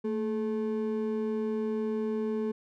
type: ring-modulated tone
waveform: triangle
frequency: 326 Hz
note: E4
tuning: 19 cents flat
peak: -23 dBFS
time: 0.04-2.52 s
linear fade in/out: 10 ms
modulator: 103 Hz
effects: none